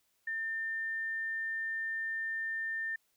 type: tone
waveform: sine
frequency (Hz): 1800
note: A6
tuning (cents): +39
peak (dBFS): -33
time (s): 0.27-2.96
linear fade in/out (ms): 5
effects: white hiss -75 dBFS RMS until 3.16 s